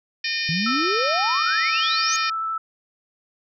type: harmonic tone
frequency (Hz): 609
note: D#5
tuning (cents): -37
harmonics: 3 / 4 / 5 / 6 / 7 / 8 / 9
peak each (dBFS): -29 / -27 / -34 / -34 / -33 / -30 / -31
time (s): 0.24-2.3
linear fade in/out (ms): 5
type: exponential sweep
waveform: sine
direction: up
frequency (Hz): 153.3 to 6645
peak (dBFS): -23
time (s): 0.49-2.16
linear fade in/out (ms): 0
type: tone with vibrato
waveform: sine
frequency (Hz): 1318.5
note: E6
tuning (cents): 0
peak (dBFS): -23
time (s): 0.66-2.58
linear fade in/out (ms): 5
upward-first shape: sine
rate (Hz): 12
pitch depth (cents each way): 8
effects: none